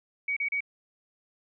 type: tone bursts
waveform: sine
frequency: 2256 Hz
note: C#7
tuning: 30 cents sharp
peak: -26 dBFS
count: 3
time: 0.28-0.606 s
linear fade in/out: 5 ms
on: 86 ms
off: 34 ms
effects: none